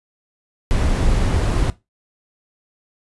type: noise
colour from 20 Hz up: brown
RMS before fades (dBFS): -17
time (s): 0.71-1.7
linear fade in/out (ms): 0
effects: noise-tail reverb RT60 0.2 s tail -17 dB re dry + resampled to 24000 Hz